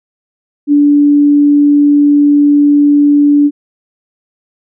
sine tone, 290.1 Hz, D4, 21 cents flat, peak -4 dBFS, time 0.67-3.51 s, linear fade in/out 50 ms, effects none

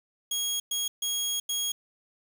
20% pulse tone bursts at uneven times, 3300 Hz, G#7, 12 cents flat, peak -22 dBFS, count 4, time 0.31-0.6 / 0.71-0.88 / 1.02-1.4 / 1.49-1.72 s, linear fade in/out 5 ms, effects 8-bit

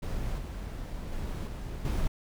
brown noise with level steps, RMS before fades -33 / -37 / -34 / -37 / -29 dBFS, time 0.02-2.08 s, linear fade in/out 10 ms, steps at 0.38 / 1.12 / 1.47 / 1.85 s, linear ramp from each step 2 ms, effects none

